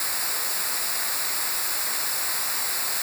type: noise with comb filter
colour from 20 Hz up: white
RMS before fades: -26 dBFS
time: 0-3.02 s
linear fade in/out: 2 ms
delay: 0.32 ms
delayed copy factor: -0.75
effects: none